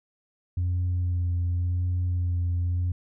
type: tone with vibrato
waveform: sine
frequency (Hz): 88.5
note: F2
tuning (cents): +23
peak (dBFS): -21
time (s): 0.57-2.92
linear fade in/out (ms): 5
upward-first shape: sine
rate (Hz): 0.91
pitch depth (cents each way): 21
effects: tanh soft clip ceiling -21 dBFS